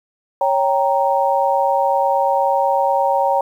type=chord; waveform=sine; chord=G diminished; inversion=second; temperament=equal; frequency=554.4 / 784 / 932.3 Hz; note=Db5 / G5 / Bb5; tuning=0 / 0 / 0 cents; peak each=-18 dBFS; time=0.41-3.41 s; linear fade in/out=2 ms; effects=8-bit